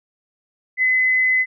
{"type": "tone", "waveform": "sine", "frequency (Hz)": 2027, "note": "B6", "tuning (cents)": 45, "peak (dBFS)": -14, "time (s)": [0.77, 1.46], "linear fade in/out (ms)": 50, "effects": []}